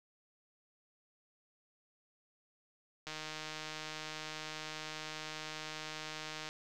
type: click train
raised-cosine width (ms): 0.2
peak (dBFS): -25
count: 531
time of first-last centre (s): 3.07-6.489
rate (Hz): 155
effects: none